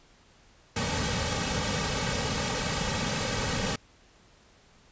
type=noise with comb filter; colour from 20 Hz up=pink; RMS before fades=-29 dBFS; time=0.76-3.76 s; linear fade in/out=5 ms; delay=2.9 ms; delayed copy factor=-0.75; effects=pink hiss -59 dBFS RMS until 4.91 s + resampled to 16000 Hz

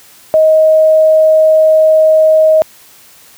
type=tone; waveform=sine; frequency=629 Hz; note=D#5; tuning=19 cents sharp; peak=-4 dBFS; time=0.34-2.62 s; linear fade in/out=0 ms; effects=white hiss -41 dBFS RMS until 3.37 s + high-pass 60 Hz 12 dB/octave

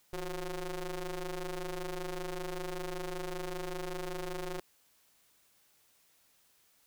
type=ring-modulated tone; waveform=sawtooth; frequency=178.4 Hz; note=F3; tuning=37 cents sharp; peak=-29 dBFS; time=0.13-4.6 s; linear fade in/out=2 ms; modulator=191 Hz; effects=white hiss -68 dBFS RMS until 6.86 s

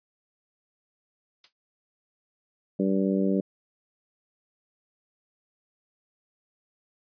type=noise with exponential decay; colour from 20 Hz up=blue; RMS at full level=-39 dBFS; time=1.44-1.53 s; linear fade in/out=2 ms; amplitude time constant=18 ms
type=harmonic tone; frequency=96.9 Hz; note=G2; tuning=20 cents flat; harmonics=2 / 3 / 4 / 5 / 6; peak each=-24 / -28 / -30 / -32 / -34 dBFS; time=2.79-3.41 s; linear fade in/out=10 ms
effects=resampled to 11025 Hz

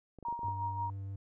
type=clicks; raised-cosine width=2 ms; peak=-36 dBFS; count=7; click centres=0.187 / 0.227 / 0.285 / 0.326 / 0.392 / 0.433 / 0.484 s
type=tone with tremolo; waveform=sine; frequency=942 Hz; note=A#5; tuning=18 cents sharp; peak=-32 dBFS; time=0.25-0.9 s; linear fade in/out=2 ms; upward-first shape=sine; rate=5.6 Hz; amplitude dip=55%
type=tone with vibrato; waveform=triangle; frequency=98 Hz; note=G2; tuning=in tune; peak=-36 dBFS; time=0.44-1.16 s; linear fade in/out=5 ms; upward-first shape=triangle; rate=6.3 Hz; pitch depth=9 cents each way
effects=none

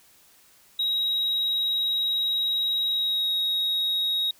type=tone with pitch glide; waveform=sine; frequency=3820 to 3783 Hz; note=A#7 to A#7; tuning=+42 to +25 cents; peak=-20 dBFS; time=0.79-4.31 s; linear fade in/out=5 ms; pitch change=-17 cents; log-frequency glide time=2.89-3.29 s; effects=tanh soft clip ceiling -21 dBFS + white hiss -57 dBFS RMS until 4.39 s

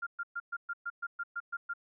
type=tone bursts; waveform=sine; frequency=1396.9 Hz; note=F6; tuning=in tune; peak=-33 dBFS; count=11; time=0.02-1.737 s; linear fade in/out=10 ms; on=47 ms; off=120 ms; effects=none

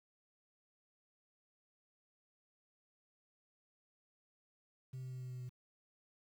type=tone with pitch steps; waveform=sine; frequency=129.8 / 128.9 / 128.01 / 127.13 / 126.25 / 125.38 Hz; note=C3 / C3 / C3 / C3 / B2 / B2; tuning=-13 / -26 / -37 / -49 / +39 / +27 cents; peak=-40 dBFS; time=4.93-5.494 s; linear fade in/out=10 ms; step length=94 ms; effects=tanh soft clip ceiling -42 dBFS + 11-bit

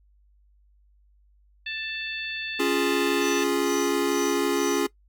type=harmonic tone; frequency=883 Hz; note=A5; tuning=6 cents sharp; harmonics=2 / 3 / 4 / 5; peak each=-35 / -33 / -35 / -42 dBFS; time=1.66-3.44 s; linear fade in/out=5 ms
type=chord; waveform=square; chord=Db major; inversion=none; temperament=equal; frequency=277.2 / 349.2 / 415.3 Hz; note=Db4 / F4 / Ab4; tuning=0 / 0 / 0 cents; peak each=-27 dBFS; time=2.59-4.87 s; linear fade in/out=10 ms
type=tone with tremolo; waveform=sine; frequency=5970 Hz; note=F#8; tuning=15 cents sharp; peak=-32 dBFS; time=3.21-4.81 s; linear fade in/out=10 ms; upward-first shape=sine; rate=2.2 Hz; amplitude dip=100%
effects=noise-tail reverb RT60 0.1 s tail -19 dB re dry + added 50 Hz sine -57 dBFS peak until 5.08 s

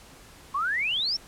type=exponential sweep; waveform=sine; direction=up; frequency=1059 to 5620 Hz; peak=-24 dBFS; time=0.54-1.17 s; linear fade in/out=10 ms; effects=pink hiss -50 dBFS RMS until 1.27 s + low-pass 12000 Hz 12 dB/octave

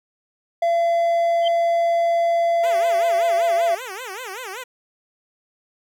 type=tone; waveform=triangle; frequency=679 Hz; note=F5; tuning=49 cents flat; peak=-14 dBFS; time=0.62-3.75 s; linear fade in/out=5 ms
type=tone with exponential growth; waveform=sine; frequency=3136 Hz; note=G7; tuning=in tune; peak=-19 dBFS; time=1.41-1.48 s; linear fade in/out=5 ms; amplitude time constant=15 ms
type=tone with vibrato; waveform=10% pulse; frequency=440 Hz; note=A4; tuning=in tune; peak=-22 dBFS; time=2.63-4.64 s; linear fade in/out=10 ms; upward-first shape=sine; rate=5.2 Hz; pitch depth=290 cents each way
effects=none

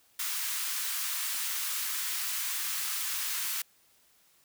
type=high-pass noise; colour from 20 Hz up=white; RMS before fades=-33 dBFS; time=0.19-3.62 s; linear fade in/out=5 ms; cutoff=1100 Hz; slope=24 dB/octave; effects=white hiss -65 dBFS RMS until 4.44 s

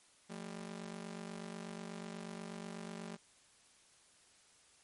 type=ring-modulated tone; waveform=sawtooth; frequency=198.6 Hz; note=G3; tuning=23 cents sharp; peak=-37 dBFS; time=0.29-3.17 s; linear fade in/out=20 ms; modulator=24.1 Hz; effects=white hiss -66 dBFS RMS until 4.83 s + MP3 48 kbps

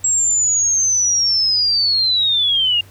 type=linear sweep; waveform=sine; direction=down; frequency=7650 to 2794 Hz; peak=-13 dBFS; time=0.04-2.81 s; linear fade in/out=5 ms; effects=added 97 Hz sine -42 dBFS peak until 2.9 s + pink hiss -48 dBFS RMS until 2.9 s

